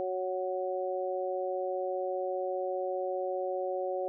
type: harmonic tone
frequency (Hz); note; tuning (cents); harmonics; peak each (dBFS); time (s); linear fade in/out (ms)
185; F#3; 0; 2 / 3 / 4; -35 / -33 / -37; 0-4.08; 0
effects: none